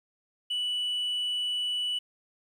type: tone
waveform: sine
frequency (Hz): 2960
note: F#7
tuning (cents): 0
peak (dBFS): -25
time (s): 0.5-1.99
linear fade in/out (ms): 10
effects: tanh soft clip ceiling -26 dBFS + 10-bit